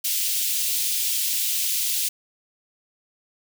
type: high-pass noise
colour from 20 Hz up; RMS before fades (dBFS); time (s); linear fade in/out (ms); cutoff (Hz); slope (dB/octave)
white; -24; 0.04-2.09; 10; 2700; 24
effects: none